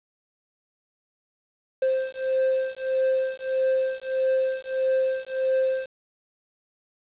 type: beating tone pair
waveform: triangle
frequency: 523.3 / 524.9 Hz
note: C5 / C5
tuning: 0 / +5 cents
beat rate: 1.6 Hz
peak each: -23 dBFS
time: 1.82-5.86 s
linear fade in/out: 5 ms
effects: resampled to 8000 Hz + 8-bit